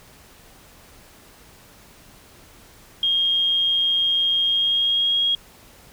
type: tone with pitch glide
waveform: sine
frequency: 3237 to 3278 Hz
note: G#7 to G#7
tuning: -45 to -23 cents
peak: -17 dBFS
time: 3.03-5.35 s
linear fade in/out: 2 ms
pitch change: +22 cents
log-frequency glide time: 4.44-5.21 s
effects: pink hiss -49 dBFS RMS until 5.92 s